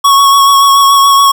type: tone with vibrato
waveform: square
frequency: 1108.7 Hz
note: C#6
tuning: in tune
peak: -4 dBFS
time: 0.04-1.32 s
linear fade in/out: 10 ms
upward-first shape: sine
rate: 7 Hz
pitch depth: 21 cents each way
effects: none